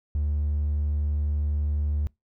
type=tone; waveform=triangle; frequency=74 Hz; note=D2; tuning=14 cents sharp; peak=-20 dBFS; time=0.15-2.07 s; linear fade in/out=0 ms; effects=noise-tail reverb RT60 0.2 s tail -26 dB re dry + tanh soft clip ceiling -17 dBFS